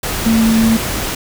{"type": "tone in noise", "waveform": "sine", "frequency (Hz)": 224.7, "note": "A3", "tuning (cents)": 37, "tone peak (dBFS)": -9, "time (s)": [0.26, 0.77], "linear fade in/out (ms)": 5, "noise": "pink", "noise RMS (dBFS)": -20, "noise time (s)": [0.03, 1.15], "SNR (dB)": 8, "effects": []}